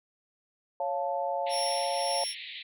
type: chord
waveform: sine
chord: Db augmented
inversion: none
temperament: equal with one note detuned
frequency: 554.4 / 698.5 / 877.5 Hz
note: Db5 / F5 / A5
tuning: 0 / 0 / -5 cents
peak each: -32 / -32 / -33 dBFS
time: 0.8-2.24 s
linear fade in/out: 2 ms
type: band-pass noise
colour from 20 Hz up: white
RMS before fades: -42 dBFS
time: 1.46-2.63 s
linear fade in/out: 10 ms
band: 1900 to 4100 Hz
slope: 96 dB/octave
type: tone with tremolo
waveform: 30% pulse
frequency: 5480 Hz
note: F8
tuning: 34 cents flat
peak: -26 dBFS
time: 1.49-2.35 s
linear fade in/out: 50 ms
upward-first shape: triangle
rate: 1.8 Hz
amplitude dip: 60%
effects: none